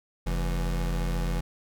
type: tone pair together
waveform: square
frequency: 44.15 / 166.7 Hz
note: F1 / E3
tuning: +20 / +20 cents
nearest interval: octave + major seventh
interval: 2300 cents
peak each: -27 / -34 dBFS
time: 0.26-1.41 s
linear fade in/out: 10 ms
effects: none